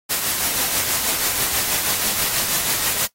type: noise with tremolo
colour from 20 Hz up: white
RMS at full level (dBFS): -19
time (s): 0.09-3.07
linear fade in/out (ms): 20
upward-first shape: triangle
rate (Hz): 6.2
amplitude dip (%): 45
effects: noise-tail reverb RT60 0.1 s tail -17 dB re dry + AAC 48 kbps